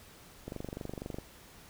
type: click train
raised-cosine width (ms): 2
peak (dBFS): -25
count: 18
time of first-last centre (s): 0.48-1.185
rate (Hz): 24.1
effects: pink hiss -55 dBFS RMS until 1.69 s